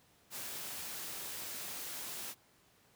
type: noise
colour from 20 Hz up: white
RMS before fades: -43 dBFS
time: 0.3-2.35 s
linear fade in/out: 50 ms
effects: pink hiss -67 dBFS RMS until 2.95 s + high-pass 80 Hz 12 dB/octave